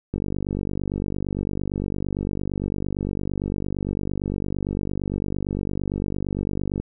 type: click train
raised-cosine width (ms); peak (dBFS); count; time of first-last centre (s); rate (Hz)
3; -13; 326; 0.14-6.8; 48.8
effects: none